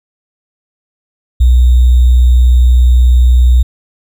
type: tone with sample-and-hold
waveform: sine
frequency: 61.7 Hz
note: B1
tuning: 1 cent flat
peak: -3 dBFS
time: 1.4-3.63 s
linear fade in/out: 10 ms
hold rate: 3675 Hz
effects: none